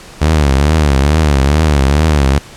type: tone with vibrato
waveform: sawtooth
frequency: 73 Hz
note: D2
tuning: 10 cents flat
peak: -4 dBFS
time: 0.21-2.39 s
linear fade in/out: 10 ms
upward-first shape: triangle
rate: 2.3 Hz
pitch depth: 180 cents each way
effects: pink hiss -35 dBFS RMS until 2.56 s + low-pass 9000 Hz 12 dB/octave